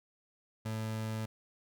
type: tone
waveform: 30% pulse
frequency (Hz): 110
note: A2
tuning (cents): 0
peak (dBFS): -32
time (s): 0.65-1.26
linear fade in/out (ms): 10
effects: none